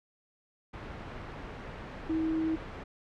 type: tone in noise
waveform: sine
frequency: 320.2 Hz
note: D#4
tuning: 50 cents sharp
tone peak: -27 dBFS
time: 2.09-2.56 s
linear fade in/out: 10 ms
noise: pink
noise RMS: -41 dBFS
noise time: 0.73-2.84 s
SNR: +11 dB
effects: low-pass 2000 Hz 12 dB/octave